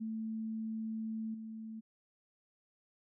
sine tone with level steps, 221.2 Hz, A3, 9 cents sharp, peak -36 / -42 dBFS, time 0-1.81 s, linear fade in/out 20 ms, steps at 1.34 s, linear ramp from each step 5 ms, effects none

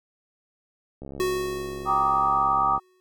click train, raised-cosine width 2 ms, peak -25 dBFS, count 122, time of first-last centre 1.02-2.779 s, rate 68.8 Hz
square tone with exponential decay, 368.8 Hz, F#4, 6 cents flat, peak -22 dBFS, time 1.2-3 s, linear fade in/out 0 ms, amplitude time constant 390 ms
sine chord, Eb major seventh, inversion first, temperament just, 777.8 / 933.4 / 1166.7 / 1244.5 Hz, G5 / Bb5 / D6 / Eb6, -14 / +2 / -12 / 0 cents, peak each -25 / -29 / -23 / -24 dBFS, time 1.85-2.8 s, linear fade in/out 50 ms
effects none

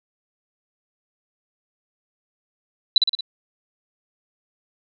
sine tone with echo, 3967 Hz, B7, 7 cents sharp, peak -9 dBFS, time 2.96-2.98 s, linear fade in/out 2 ms, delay 57 ms, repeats 4, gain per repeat -4 dB, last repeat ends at 3.208 s, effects none

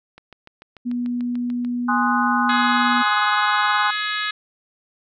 click train, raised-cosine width 0.3 ms, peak -26 dBFS, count 11, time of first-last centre 0.18-1.648 s, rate 6.81 Hz
sine tone, 243.3 Hz, B3, 26 cents flat, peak -21 dBFS, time 0.85-3.03 s, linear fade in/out 20 ms
sine chord, Ab dominant seventh, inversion none, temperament equal, 830.6 / 1046.5 / 1244.5 / 1480 Hz, Ab5 / C6 / Eb6 / Gb6, 0 / 0 / 0 / 0 cents, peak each -23 dBFS, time 1.88-3.91 s, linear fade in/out 10 ms
harmonic tone, 421.2 Hz, G#4, 24 cents sharp, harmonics 3 / 4 / 5 / 6 / 7 / 8 / 9 / 10, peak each -28 / -26 / -31 / -33 / -35 / -32 / -32 / -37 dBFS, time 2.49-4.31 s, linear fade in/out 5 ms
effects none

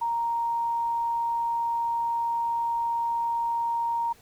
sine tone, 932.3 Hz, A#5, in tune, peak -24 dBFS, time 0.01-4.13 s, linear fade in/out 10 ms, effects pink hiss -56 dBFS RMS until 4.21 s

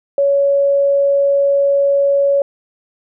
sine tone, 560 Hz, C#5, 18 cents sharp, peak -10 dBFS, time 0.18-2.42 s, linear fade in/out 2 ms, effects none

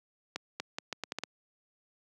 accelerating click train, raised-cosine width 0.2 ms, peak -17 dBFS, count 8, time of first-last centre 0.36-1.236 s, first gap 240 ms, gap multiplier 0.77, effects high-pass 200 Hz 12 dB/octave

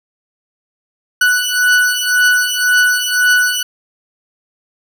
40% pulse beating tone pair, 1480 / 1481.9 Hz, F#6 / F#6, 0 / +2 cents, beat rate 1.9 Hz, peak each -13 dBFS, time 1.21-3.63 s, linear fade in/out 5 ms, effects none

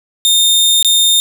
sawtooth tone with dropouts, 3642 Hz, A#7, 41 cents flat, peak -5 dBFS, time 0.25-1.2 s, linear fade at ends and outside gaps 0 ms, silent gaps 0.827-0.847 s, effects none

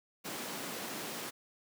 pink high-pass noise, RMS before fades -41 dBFS, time 0.24-1.31 s, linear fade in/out 20 ms, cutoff 170 Hz, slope 24 dB/octave, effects none

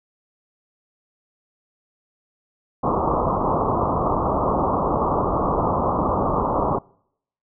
white low-pass noise, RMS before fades -21 dBFS, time 2.83-6.79 s, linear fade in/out 10 ms, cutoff 1200 Hz, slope 96 dB/octave, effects noise-tail reverb RT60 0.7 s tail -26 dB re dry

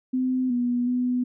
sine tone with pitch steps, 256.4 / 243.7 / 248.6 Hz, C4 / B3 / B3, -35 / -23 / +12 cents, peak -21 dBFS, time 0.13-1.24 s, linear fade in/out 10 ms, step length 370 ms, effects none

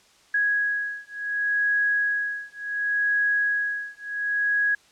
sine beating tone pair, 1661.2 / 1661.89 Hz, G#6 / G#6, 0 / +1 cents, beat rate 0.69 Hz, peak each -25 dBFS, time 0.34-4.75 s, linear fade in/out 5 ms, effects white hiss -57 dBFS RMS until 4.91 s + low-pass 7000 Hz 12 dB/octave

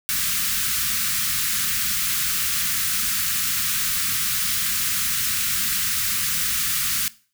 white band-stop noise, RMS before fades -23 dBFS, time 0.09-7.08 s, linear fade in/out 0 ms, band 230 to 1200 Hz, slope 48 dB/octave, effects noise-tail reverb RT60 0.4 s tail -19 dB re dry

